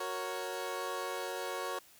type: chord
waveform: 20% pulse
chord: F# major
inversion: none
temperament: equal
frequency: 370 / 466.2 / 554.4 Hz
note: F#4 / A#4 / C#5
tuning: 0 / 0 / 0 cents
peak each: -36 / -36 / -35 dBFS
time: 0-1.79 s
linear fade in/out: 5 ms
effects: white hiss -60 dBFS RMS until 1.99 s